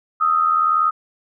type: tone pair together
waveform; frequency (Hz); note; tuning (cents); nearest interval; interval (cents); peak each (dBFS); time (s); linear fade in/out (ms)
sine; 1249 / 1329.8; D#6 / E6; +6 / +15; minor second; 109; -15 / -20; 0.2-0.91; 20
effects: none